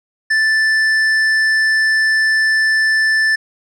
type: tone with hard clipping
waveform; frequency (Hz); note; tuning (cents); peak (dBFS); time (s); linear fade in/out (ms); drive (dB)
sine; 1760; A6; 0; -13; 0.3-3.36; 10; 7
effects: none